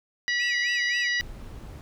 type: harmonic tone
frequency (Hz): 970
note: B5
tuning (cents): -31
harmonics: 2 / 3 / 4 / 5 / 6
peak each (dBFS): -24 / -34 / -35 / -34 / -40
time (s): 0.28-1.21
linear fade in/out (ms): 0
type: tone with vibrato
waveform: triangle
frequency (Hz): 2329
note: D7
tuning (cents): -15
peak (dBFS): -33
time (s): 0.39-1.09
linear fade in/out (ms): 10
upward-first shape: sine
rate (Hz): 3.8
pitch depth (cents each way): 270
type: noise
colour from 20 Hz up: brown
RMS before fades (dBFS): -40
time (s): 1.2-1.81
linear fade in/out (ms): 0
effects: none